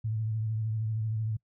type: tone with vibrato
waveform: sine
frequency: 110 Hz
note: A2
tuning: in tune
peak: -28 dBFS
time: 0.04-1.37 s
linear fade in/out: 10 ms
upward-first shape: triangle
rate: 13 Hz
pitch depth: 51 cents each way
effects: noise-tail reverb RT60 0.1 s tail -25 dB re dry